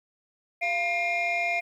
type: tone cluster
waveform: sine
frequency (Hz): 689 / 2121 / 2416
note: F5 / C7 / D7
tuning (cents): -24 / +23 / +48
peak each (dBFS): -27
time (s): 0.61-1.61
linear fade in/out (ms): 20
effects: tanh soft clip ceiling -20 dBFS + 10-bit